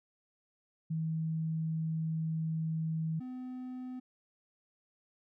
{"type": "tone pair in turn", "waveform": ["sine", "triangle"], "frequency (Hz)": [160.3, 253.7], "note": ["E3", "B3"], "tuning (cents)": [-48, 47], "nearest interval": "minor sixth", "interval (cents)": 795, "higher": "second", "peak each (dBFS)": [-31, -37], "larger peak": "first", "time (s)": [[0.9, 3.2], [3.2, 4]], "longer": "first", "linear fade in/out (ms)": 10, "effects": []}